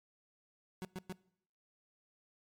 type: tone bursts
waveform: 30% pulse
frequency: 185 Hz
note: F#3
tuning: in tune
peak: -37 dBFS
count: 3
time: 0.82-1.124 s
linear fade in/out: 0 ms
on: 28 ms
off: 110 ms
effects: noise-tail reverb RT60 0.7 s tail -22 dB re dry + MP3 96 kbps